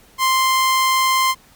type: tone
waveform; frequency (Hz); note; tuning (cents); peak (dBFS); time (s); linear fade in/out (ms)
sawtooth; 1046.5; C6; 0; -10; 0.18-1.35; 50
effects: pink hiss -50 dBFS RMS until 1.55 s + MP3 96 kbps